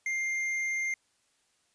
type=tone with tanh clipping; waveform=sine; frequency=2106 Hz; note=C7; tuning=11 cents sharp; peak=-30 dBFS; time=0.06-0.94 s; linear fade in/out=2 ms; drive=8 dB; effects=white hiss -71 dBFS RMS until 1.74 s + resampled to 22050 Hz

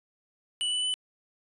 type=tone with pitch steps; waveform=square; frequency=2960 / 2981 / 3001 Hz; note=F#7 / F#7 / F#7; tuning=0 / +12 / +24 cents; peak=-27 dBFS; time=0.61-0.94 s; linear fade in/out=0 ms; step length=110 ms; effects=resampled to 24000 Hz

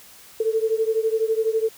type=beating tone pair; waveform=sine; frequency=440 / 452 Hz; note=A4 / A4; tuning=0 / +47 cents; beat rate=12 Hz; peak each=-21 / -23 dBFS; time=0.4-1.69 s; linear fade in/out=5 ms; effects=white hiss -47 dBFS RMS until 1.77 s

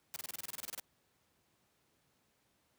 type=noise bursts; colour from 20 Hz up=white; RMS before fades=-42 dBFS; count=14; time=0.14-0.798 s; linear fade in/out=0 ms; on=21 ms; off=28 ms; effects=pink hiss -75 dBFS RMS until 2.78 s + high-pass 80 Hz 12 dB/octave

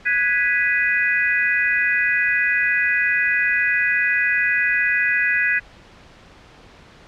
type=chord; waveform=sine; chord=G# minor seventh; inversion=third; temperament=equal; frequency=1480 / 1661.2 / 1975.5 / 2489 Hz; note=F#6 / G#6 / B6 / D#7; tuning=0 / 0 / 0 / 0 cents; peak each=-26 / -20 / -20 / -23 dBFS; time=0.05-5.6 s; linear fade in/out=20 ms; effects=pink hiss -46 dBFS RMS until 7.07 s + low-pass 4000 Hz 12 dB/octave

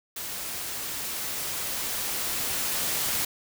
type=noise with level ramp; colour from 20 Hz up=white; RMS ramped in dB=-35 to -27 dBFS; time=0.16-3.25 s; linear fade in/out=5 ms; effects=none

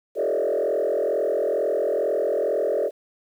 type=tone with frequency modulation; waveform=sine; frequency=506 Hz; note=B4; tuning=42 cents sharp; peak=-19 dBFS; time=0.15-2.91 s; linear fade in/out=50 ms; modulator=42.2 Hz; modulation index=2.9; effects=tanh soft clip ceiling -16 dBFS + 9-bit

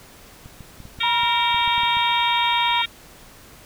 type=clicks; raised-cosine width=5 ms; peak=-27 dBFS; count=11; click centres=0.459 / 0.607 / 0.803 / 0.854 / 0.988 / 1.234 / 1.545 / 1.677 / 1.78 / 1.834 / 1.97 s
type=harmonic tone; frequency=461.8 Hz; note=A#4; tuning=16 cents flat; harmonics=3 / 4 / 5 / 6 / 7 / 8; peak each=-31 / -31 / -25 / -31 / -26 / -25 dBFS; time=1-2.86 s; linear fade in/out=10 ms
type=tone; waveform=sine; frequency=957 Hz; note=A#5; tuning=45 cents sharp; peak=-20 dBFS; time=1.03-2.82 s; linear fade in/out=5 ms
effects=pink hiss -46 dBFS RMS until 3.65 s

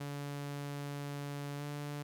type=tone with pitch glide; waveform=sawtooth; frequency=143.1 to 145.6 Hz; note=D3 to D3; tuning=-45 to -15 cents; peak=-35 dBFS; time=0-2.03 s; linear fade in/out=10 ms; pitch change=+30 cents; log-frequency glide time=1.57-1.63 s; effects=none

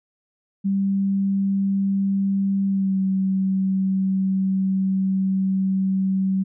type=tone with pitch glide; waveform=sine; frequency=196 to 191.08 Hz; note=G3 to G3; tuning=0 to -44 cents; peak=-18 dBFS; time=0.64-6.44 s; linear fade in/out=20 ms; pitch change=-44 cents; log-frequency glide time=2.67-2.99 s; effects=none

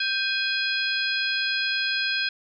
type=harmonic tone with a mistuned harmonic; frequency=830.6 Hz; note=G#5; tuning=in tune; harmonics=2 / 3 / 4 / 5 / 6; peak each=-27 / -29 / -30 / -31 / -32 dBFS; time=0-2.29 s; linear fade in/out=5 ms; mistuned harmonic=2; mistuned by=-100 cents; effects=none

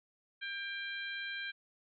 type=harmonic tone with a mistuned harmonic; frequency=798 Hz; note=G5; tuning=31 cents sharp; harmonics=2 / 3 / 4 / 5; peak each=-40 / -44 / -46 / -48 dBFS; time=0.41-1.52 s; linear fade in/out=20 ms; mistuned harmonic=3; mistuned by=-24 cents; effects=none

